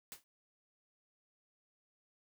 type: noise with exponential decay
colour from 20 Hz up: white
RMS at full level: -44 dBFS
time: 0.12-0.24 s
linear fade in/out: 0 ms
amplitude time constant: 26 ms
effects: none